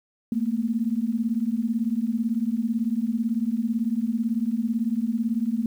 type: beating tone pair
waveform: sine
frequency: 219.7 / 237.7 Hz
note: A3 / A#3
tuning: -2 / +34 cents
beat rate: 18 Hz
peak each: -25 dBFS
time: 0.32-5.66 s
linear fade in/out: 2 ms
effects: 9-bit